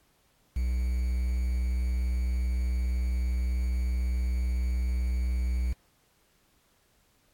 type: tone with quantisation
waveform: triangle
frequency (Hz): 61.74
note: B1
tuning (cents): 0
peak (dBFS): -23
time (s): 0.56-5.73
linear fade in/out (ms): 5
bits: 8
effects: pink hiss -67 dBFS RMS until 7.33 s + AAC 64 kbps